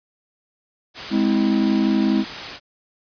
white noise, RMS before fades -30 dBFS, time 0.94-2.6 s, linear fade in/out 50 ms
triangle chord, Ab augmented, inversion none, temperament just, 207.7 / 259.6 / 324.5 Hz, Ab3 / C4 / E4, 0 / -13 / -27 cents, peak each -17 / -19 / -19 dBFS, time 1.1-2.25 s, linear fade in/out 50 ms
effects resampled to 11025 Hz

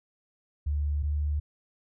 sine tone pair in turn, 73.2 / 73.92 Hz, D2 / D2, -5 / +12 cents, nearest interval unison, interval 17 cents, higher second, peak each -25 dBFS, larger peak neither, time 0.66-1.03 / 1.03-1.4 s, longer neither, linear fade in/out 10 ms, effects none

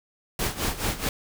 pink noise with tremolo, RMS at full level -25 dBFS, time 0.39-1.09 s, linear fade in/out 2 ms, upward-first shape sine, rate 4.7 Hz, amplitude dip 80%, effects none

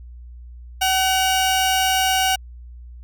sawtooth tone pair together, 757 / 2858 Hz, F#5 / F7, +39 / +39 cents, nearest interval octave + major seventh, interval 2300 cents, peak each -14 / -19 dBFS, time 0.81-2.36 s, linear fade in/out 10 ms, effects added 60 Hz sine -36 dBFS peak until 3.03 s

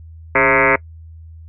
sine tone with frequency modulation, 1297 Hz, E6, 28 cents flat, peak -10 dBFS, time 0.35-0.76 s, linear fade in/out 5 ms, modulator 127 Hz, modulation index 7.7, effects noise-tail reverb RT60 0.1 s tail -24 dB re dry + added 81 Hz sine -35 dBFS peak until 1.48 s

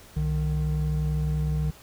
triangle tone pair together, 64.2 / 152.69 Hz, C2 / D#3, -32 / -32 cents, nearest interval octave + minor third, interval 1500 cents, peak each -25 / -23 dBFS, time 0.16-1.71 s, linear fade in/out 10 ms, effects pink hiss -50 dBFS RMS until 1.82 s

